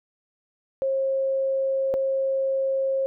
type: tone pair in turn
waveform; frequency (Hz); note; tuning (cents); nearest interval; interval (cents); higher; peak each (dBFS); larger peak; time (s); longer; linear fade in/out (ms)
sine; 537 / 537; C5 / C5; +45 / +45; unison; 0; neither; -21; neither; 0.82-1.94 / 1.94-3.06; neither; 0
effects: none